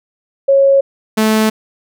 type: tone pair in turn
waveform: sine / sawtooth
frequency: 549 / 217.9 Hz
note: C#5 / A3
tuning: -17 / -17 cents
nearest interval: octave + major third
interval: 1600 cents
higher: first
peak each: -6 dBFS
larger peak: neither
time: 0.48-0.81 / 1.17-1.5 s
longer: neither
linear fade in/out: 10 ms
effects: none